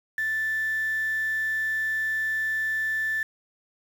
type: tone with quantisation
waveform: sine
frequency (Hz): 1760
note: A6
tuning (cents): 0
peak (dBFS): -24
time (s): 0.18-3.23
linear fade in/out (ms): 2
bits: 7
effects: none